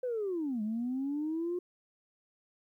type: linear two-way sweep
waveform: sine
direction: down then up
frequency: 516 to 207.7 to 360.5 Hz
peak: -30 dBFS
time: 0.03-1.59 s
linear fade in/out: 5 ms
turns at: 0.62 s
effects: tanh soft clip ceiling -27 dBFS + 12-bit